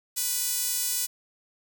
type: tone with high-pass filter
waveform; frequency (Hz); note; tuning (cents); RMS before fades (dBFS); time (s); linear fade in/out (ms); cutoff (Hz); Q
sawtooth; 493.9; B4; 0; -28; 0.16-1.07; 20; 7500; 0.81
effects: none